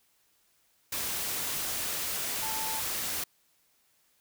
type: tone in noise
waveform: sine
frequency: 880 Hz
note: A5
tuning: in tune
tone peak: -37 dBFS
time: 2.42-2.8 s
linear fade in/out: 5 ms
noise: white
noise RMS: -33 dBFS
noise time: 0.92-3.24 s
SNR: -7 dB
effects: white hiss -69 dBFS RMS until 4.2 s